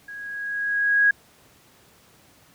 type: tone with level ramp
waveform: sine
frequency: 1651 Hz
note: G#6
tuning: 11 cents flat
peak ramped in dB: -35 to -13 dBFS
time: 0.08-1.11 s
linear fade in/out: 5 ms
effects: pink hiss -55 dBFS RMS until 2.54 s + high-pass 80 Hz 12 dB/octave